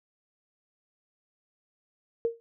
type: tone with exponential decay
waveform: sine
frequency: 462.5 Hz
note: A#4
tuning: 14 cents flat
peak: -20 dBFS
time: 2.25-2.4 s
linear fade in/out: 0 ms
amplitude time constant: 32 ms
effects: none